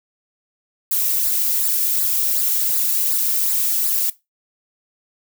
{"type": "noise with flanger", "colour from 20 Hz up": "violet", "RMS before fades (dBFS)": -19, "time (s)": [0.91, 4.1], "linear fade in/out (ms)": 5, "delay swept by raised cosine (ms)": [0.32, 2.02], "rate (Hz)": 2.7, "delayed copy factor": -0.65, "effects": ["noise-tail reverb RT60 0.2 s tail -18 dB re dry"]}